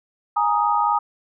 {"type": "chord", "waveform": "sine", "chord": "Ab suspended second", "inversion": "none", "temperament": "just", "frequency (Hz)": [830.6, 934.4, 1245.9], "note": ["Ab5", "Bb5", "Eb6"], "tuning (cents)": [0, 4, 2], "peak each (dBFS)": -21, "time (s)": [0.36, 0.99], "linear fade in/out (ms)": 10, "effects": []}